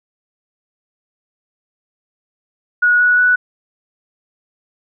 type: tone with pitch steps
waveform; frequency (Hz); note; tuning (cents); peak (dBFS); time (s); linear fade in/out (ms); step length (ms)
sine; 1456 / 1467.8 / 1479.7; F#6 / F#6 / F#6; -28 / -14 / 0; -9; 2.82-3.36; 10; 180
effects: none